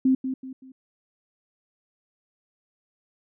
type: tone with echo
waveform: sine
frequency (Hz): 261.6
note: C4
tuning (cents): 0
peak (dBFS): -16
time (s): 0.05-0.15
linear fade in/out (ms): 5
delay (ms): 190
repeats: 3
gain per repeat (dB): -9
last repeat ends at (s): 0.72
effects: none